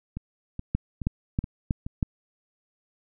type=two click trains; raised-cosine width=5 ms; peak=-20 / -11 dBFS; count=5 / 5; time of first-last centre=0.17-1.865 / 0.75-2.028 s; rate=2.36 / 3.13 Hz; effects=none